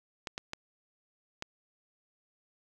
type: clicks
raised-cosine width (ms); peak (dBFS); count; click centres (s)
0.2; -19; 4; 0.272 / 0.379 / 0.534 / 1.424
effects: none